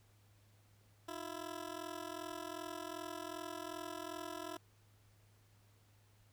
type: ring-modulated tone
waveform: 15% pulse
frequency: 333.4 Hz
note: E4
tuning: 20 cents sharp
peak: -34 dBFS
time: 1.08-4.57 s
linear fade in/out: 5 ms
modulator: 21.3 Hz
effects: added 103 Hz sine -66 dBFS peak until 6.32 s + pink hiss -72 dBFS RMS until 6.32 s